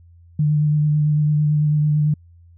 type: tone with vibrato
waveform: sine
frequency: 150.2 Hz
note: D3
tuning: 39 cents sharp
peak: -14 dBFS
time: 0.39-2.14 s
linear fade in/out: 5 ms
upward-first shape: sine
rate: 9 Hz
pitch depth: 17 cents each way
effects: added 85 Hz sine -45 dBFS peak until 2.57 s